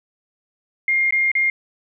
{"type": "tone with dropouts", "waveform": "sine", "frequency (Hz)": 2122, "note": "C7", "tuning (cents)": 24, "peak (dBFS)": -15, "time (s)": [0.88, 1.5], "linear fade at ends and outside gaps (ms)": 2, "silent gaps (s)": [[1.108, 1.124], [1.316, 1.352]], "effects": []}